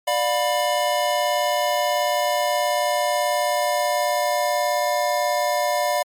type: chord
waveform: square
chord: B diminished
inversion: first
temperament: just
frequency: 592.7 / 711.2 / 987.8 Hz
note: D5 / F5 / B5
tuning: +16 / +31 / 0 cents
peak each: -23 / -24 / -26 dBFS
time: 0.07-6.03 s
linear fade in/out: 10 ms
effects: MP3 64 kbps